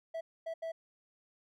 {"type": "tone bursts at uneven times", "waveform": "triangle", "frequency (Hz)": 655, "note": "E5", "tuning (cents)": -11, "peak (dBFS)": -34, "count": 3, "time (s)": [[0.14, 0.21], [0.46, 0.54], [0.62, 0.72]], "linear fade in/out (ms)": 10, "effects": []}